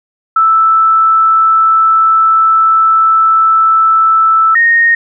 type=tone pair in turn; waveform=sine; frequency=1318.5 / 1856 Hz; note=E6 / A#6; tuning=0 / -8 cents; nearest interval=tritone; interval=592 cents; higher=second; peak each=-5 dBFS; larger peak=neither; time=0.36-4.55 / 4.55-4.95 s; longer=first; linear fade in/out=5 ms; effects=none